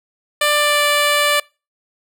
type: tone with pitch glide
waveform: 10% pulse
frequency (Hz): 592 to 585.9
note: D5 to D5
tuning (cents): +14 to -4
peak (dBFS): -5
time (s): 0.41-1.4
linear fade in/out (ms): 5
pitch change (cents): -18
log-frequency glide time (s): 0.54-0.84
effects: noise-tail reverb RT60 0.3 s tail -25 dB re dry